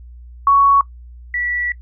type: tone pair in turn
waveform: sine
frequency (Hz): 1116 / 1950.9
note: C#6 / B6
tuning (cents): +11 / -22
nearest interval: minor seventh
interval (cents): 967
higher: second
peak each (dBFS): -8 / -18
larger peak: first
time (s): 0.47-0.81 / 1.34-1.72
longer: second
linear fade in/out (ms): 2
effects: noise-tail reverb RT60 0.1 s tail -20 dB re dry + added 60 Hz sine -35 dBFS peak until 1.81 s